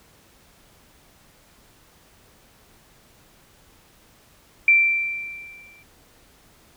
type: tone with exponential decay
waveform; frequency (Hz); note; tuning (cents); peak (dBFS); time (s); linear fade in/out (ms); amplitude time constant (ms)
sine; 2349; D7; 0; -10; 4.68-5.83; 2; 250
effects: pink hiss -55 dBFS RMS until 6.76 s